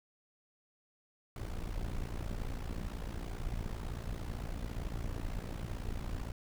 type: noise with amplitude modulation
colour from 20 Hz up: brown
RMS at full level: -35 dBFS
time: 1.36-6.32 s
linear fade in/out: 2 ms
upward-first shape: sine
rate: 57.9 Hz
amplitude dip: 80%
effects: none